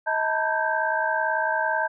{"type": "tone cluster", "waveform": "sine", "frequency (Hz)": [635, 893, 964, 1558, 1616], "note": ["D#5", "A5", "B5", "G6", "G#6"], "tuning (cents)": [35, 25, -42, -11, -48], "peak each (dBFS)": [-28, -26, -32, -26, -32], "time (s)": [0.06, 1.88], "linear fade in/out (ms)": 20, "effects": []}